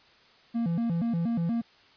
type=tone with vibrato; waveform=triangle; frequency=198 Hz; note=G3; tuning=18 cents sharp; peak=-23 dBFS; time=0.54-1.62 s; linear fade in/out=20 ms; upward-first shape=square; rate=4.2 Hz; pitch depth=280 cents each way; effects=white hiss -58 dBFS RMS until 1.96 s + resampled to 11025 Hz